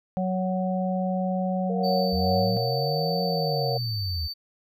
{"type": "harmonic tone", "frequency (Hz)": 185.6, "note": "F#3", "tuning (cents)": 6, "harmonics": [1, 3, 4], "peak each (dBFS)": [-25, -30, -31], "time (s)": [0.17, 2.57], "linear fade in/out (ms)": 0}
{"type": "chord", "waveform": "sine", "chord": "Gb major seventh", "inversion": "first", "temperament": "equal", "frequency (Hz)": [466.2, 554.4, 698.5, 740], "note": ["Bb4", "Db5", "F5", "Gb5"], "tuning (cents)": [0, 0, 0, 0], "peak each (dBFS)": [-29, -30, -33, -32], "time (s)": [1.69, 3.78], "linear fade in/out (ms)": 10}
{"type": "tone", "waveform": "triangle", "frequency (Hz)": 4570, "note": "D8", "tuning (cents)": -48, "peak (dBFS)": -30, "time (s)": [1.83, 4.34], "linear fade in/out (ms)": 20}
{"type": "linear two-way sweep", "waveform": "sine", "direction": "up then down", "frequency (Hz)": [74.7, 180, 74.7], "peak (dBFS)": -27, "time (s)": [2.12, 4.28], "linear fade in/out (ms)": 20, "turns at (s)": 3.23}
{"effects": []}